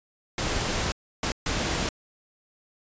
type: noise bursts at uneven times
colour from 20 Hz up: pink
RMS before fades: -27 dBFS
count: 3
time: 0.38-0.92 / 1.23-1.32 / 1.46-1.89 s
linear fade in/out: 2 ms
effects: resampled to 16000 Hz